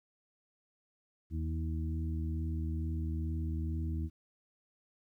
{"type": "harmonic tone with a mistuned harmonic", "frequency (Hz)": 80.1, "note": "E2", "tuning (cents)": -49, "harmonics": [1, 2, 3, 4], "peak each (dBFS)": [-33, -42, -44, -44], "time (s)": [1.3, 4.1], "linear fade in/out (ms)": 50, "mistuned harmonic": 3, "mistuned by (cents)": -16, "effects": ["12-bit"]}